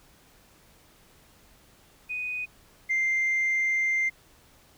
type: tone pair in turn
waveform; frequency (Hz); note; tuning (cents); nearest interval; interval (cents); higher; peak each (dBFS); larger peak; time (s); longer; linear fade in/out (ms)
sine; 2489 / 2093; D#7 / C7; 0 / 0; minor third; 300; first; -29 / -21; second; 2.09-2.46 / 2.89-4.1; second; 20
effects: tanh soft clip ceiling -20 dBFS + pink hiss -58 dBFS RMS until 4.77 s